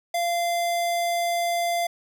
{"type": "tone", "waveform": "square", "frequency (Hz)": 690, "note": "F5", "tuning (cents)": -21, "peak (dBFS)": -23, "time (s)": [0.14, 1.87], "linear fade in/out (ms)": 5, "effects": []}